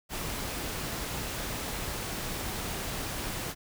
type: noise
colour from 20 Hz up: pink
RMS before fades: -35 dBFS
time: 0.09-3.55 s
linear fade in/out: 50 ms
effects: none